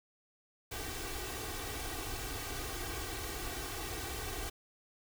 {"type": "noise with comb filter", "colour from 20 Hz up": "pink", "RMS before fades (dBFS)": -40, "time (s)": [0.71, 4.5], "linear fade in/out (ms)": 10, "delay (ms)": 2.6, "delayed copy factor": 0.9, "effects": []}